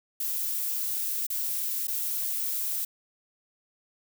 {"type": "noise with dropouts", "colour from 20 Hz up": "violet", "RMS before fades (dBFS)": -30, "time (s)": [0.2, 2.85], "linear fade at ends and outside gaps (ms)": 5, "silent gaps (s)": [[1.267, 1.3], [1.872, 1.88]], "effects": []}